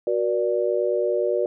sine chord, Gb augmented, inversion none, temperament equal with one note detuned, 370 / 477.9 / 587.3 Hz, Gb4 / Bb4 / D5, 0 / +43 / 0 cents, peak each -24 dBFS, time 0.07-1.46 s, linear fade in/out 2 ms, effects none

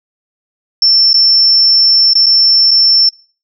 sine tone with dropouts, 5380 Hz, E8, 34 cents sharp, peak -5 dBFS, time 0.82-3.09 s, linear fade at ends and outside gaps 2 ms, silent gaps 1.131-1.141 / 2.134-2.153 / 2.26-2.265 / 2.709-2.713 s, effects noise-tail reverb RT60 0.4 s tail -24 dB re dry

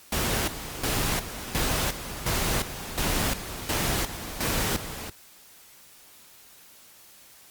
pink noise with tremolo, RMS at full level -26 dBFS, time 0.12-5.1 s, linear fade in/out 5 ms, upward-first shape square, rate 1.4 Hz, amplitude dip 70%, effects white hiss -52 dBFS RMS until 7.5 s + Opus 48 kbps

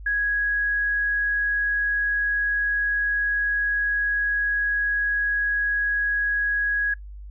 sine tone, 1661.2 Hz, G#6, in tune, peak -20 dBFS, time 0.06-6.94 s, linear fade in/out 5 ms, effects noise-tail reverb RT60 0.1 s tail -21 dB re dry + added 50 Hz sine -36 dBFS peak until 7.3 s

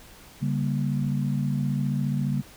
sine chord, G diminished, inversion second, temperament just, 141.12 / 196 / 235.2 Hz, Db3 / G3 / Bb3, +31 / 0 / +16 cents, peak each -25 / -29 / -30 dBFS, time 0.41-2.42 s, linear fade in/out 20 ms, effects pink hiss -49 dBFS RMS until 2.56 s

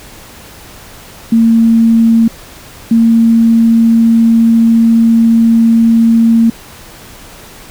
sine tone pair in turn, 227.8 / 228.6 Hz, A#3 / A#3, -40 / -34 cents, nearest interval unison, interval 6 cents, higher second, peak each -4 dBFS, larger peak neither, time 1.32-2.28 / 2.91-6.5 s, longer second, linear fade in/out 5 ms, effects pink hiss -34 dBFS RMS until 7.7 s

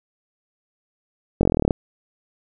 slowing click train, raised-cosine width 2 ms, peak -4 dBFS, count 13, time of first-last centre 1.41-1.708 s, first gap 21 ms, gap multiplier 1.03, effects none

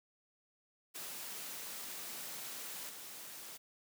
white noise with level steps, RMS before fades -45 / -49 dBFS, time 0.94-3.58 s, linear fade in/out 20 ms, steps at 2.89 s, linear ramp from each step 2 ms, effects high-pass 150 Hz 12 dB/octave

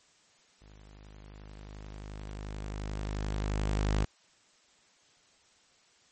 sawtooth tone with level ramp, 51.4 Hz, G#1, 17 cents flat, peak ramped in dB -49 to -21 dBFS, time 0.61-4.05 s, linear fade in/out 10 ms, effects white hiss -64 dBFS RMS until 6.11 s + MP3 32 kbps

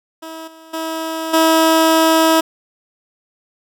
15% pulse tone with level steps, 322.7 Hz, E4, 37 cents flat, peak -23 / -33 / -15 / -4 dBFS, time 0.22-2.41 s, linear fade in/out 10 ms, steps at 0.47 / 0.73 / 1.33 s, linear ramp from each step 10 ms, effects none

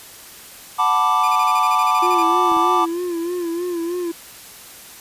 triangle chord, B minor seventh, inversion second, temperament equal, 740 / 880 / 987.8 / 1174.7 Hz, F#5 / A5 / B5 / D6, 0 / 0 / 0 / 0 cents, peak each -21 / -19 / -20 / -15 dBFS, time 0.78-2.86 s, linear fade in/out 20 ms
sawtooth tone bursts, 2421 Hz, D#7, 48 cents flat, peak -25 dBFS, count 13, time 1.23-2.23 s, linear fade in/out 10 ms, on 52 ms, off 27 ms
triangle tone with vibrato, 345.6 Hz, F4, 18 cents flat, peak -19 dBFS, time 2.02-4.12 s, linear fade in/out 10 ms, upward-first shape sine, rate 3.2 Hz, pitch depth 68 cents each way
clicks, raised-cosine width 2 ms, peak -25 dBFS, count 2, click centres 2.518 / 2.567 s
effects white hiss -40 dBFS RMS until 5 s + resampled to 32000 Hz

